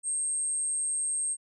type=tone; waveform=sine; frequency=8450 Hz; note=C9; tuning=16 cents sharp; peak=-27 dBFS; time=0.03-1.37 s; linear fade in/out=50 ms; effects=none